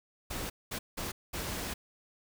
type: noise bursts at uneven times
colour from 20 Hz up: pink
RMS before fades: -37 dBFS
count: 4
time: 0.3-0.5 / 0.71-0.79 / 0.97-1.12 / 1.33-1.74 s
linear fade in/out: 10 ms
effects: none